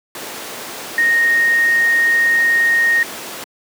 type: tone in noise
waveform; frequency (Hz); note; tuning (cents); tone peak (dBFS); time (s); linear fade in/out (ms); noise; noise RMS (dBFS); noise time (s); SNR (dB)
sine; 1859; A#6; -5; -11; 0.98-3.03; 2; pink; -28; 0.15-3.44; +14
effects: high-pass 300 Hz 12 dB/octave